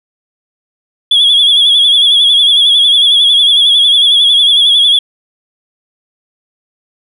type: tone with vibrato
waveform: sine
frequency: 3372 Hz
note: G#7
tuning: 26 cents sharp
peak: -3 dBFS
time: 1.11-4.99 s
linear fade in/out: 5 ms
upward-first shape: sine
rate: 11 Hz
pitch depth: 60 cents each way
effects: tanh soft clip ceiling -2 dBFS